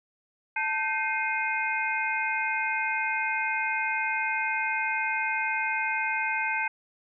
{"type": "tone cluster", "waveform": "sine", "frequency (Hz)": [884, 1550, 2120, 2490], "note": ["A5", "G6", "C7", "D#7"], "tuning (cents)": [8, -20, 22, 1], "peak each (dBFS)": -31, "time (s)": [0.56, 6.68], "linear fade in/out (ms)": 5, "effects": []}